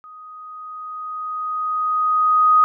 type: tone with level ramp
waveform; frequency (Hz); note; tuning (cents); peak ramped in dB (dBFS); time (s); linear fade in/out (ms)
sine; 1249; D#6; +6; -38 to -9; 0.04-2.64; 0
effects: none